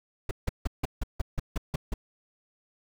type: noise bursts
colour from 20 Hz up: brown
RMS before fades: -26 dBFS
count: 10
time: 0.29-1.94 s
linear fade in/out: 5 ms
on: 21 ms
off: 160 ms
effects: none

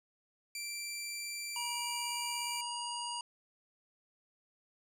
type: tone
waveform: 15% pulse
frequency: 2349 Hz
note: D7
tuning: in tune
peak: -32 dBFS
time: 0.55-2.61 s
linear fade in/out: 2 ms
type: harmonic tone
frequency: 955 Hz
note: A#5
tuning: 42 cents sharp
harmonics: 1 / 3 / 5 / 7 / 9 / 10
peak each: -40 / -43 / -44 / -49 / -47 / -51 dBFS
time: 1.56-3.21 s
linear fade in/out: 2 ms
effects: none

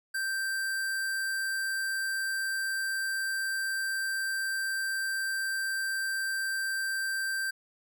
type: tone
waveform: square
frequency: 1568 Hz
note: G6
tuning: in tune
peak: -30 dBFS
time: 0.14-7.51 s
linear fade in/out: 10 ms
effects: none

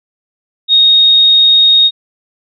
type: tone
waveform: sine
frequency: 3729 Hz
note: A#7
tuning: in tune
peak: -4 dBFS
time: 0.68-1.91 s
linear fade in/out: 50 ms
effects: none

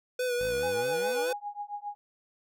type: tone with vibrato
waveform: square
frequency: 493.9 Hz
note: B4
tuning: in tune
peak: -28 dBFS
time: 0.19-1.33 s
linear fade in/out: 5 ms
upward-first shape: sine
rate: 4.7 Hz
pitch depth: 38 cents each way
type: exponential sweep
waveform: 15% pulse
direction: up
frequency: 46.25 to 380 Hz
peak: -34 dBFS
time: 0.39-1.33 s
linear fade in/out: 20 ms
type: tone with tremolo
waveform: sine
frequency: 823 Hz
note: G#5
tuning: 16 cents flat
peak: -31 dBFS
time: 0.63-1.95 s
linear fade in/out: 0 ms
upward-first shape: triangle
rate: 7.4 Hz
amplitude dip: 100%
effects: none

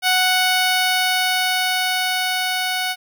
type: tone with level ramp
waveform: 10% pulse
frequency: 740 Hz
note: F#5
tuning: in tune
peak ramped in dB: -6 to -12 dBFS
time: 0.02-2.96 s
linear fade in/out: 50 ms
effects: none

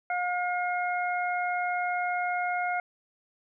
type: harmonic tone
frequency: 715 Hz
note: F5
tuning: 41 cents sharp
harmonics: 1 / 2 / 3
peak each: -28 / -33 / -34 dBFS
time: 0.1-2.8 s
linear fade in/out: 2 ms
effects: none

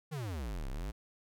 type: exponential two-way sweep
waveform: square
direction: down then up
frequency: 164.81 to 30.53 to 59 Hz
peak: -37 dBFS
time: 0.11-0.92 s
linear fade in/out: 20 ms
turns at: 0.69 s
effects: none

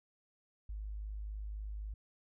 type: tone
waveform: sine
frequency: 51.91 Hz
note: G#1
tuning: in tune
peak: -39 dBFS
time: 0.69-1.94 s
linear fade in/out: 5 ms
effects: none

